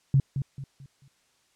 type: tone with echo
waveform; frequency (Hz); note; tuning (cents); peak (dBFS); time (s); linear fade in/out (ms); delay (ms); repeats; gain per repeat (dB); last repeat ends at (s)
sine; 136.6; C#3; -25; -16; 0.14-0.2; 2; 220; 4; -9; 1.08
effects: white hiss -67 dBFS RMS until 1.55 s + low-pass 8000 Hz 12 dB/octave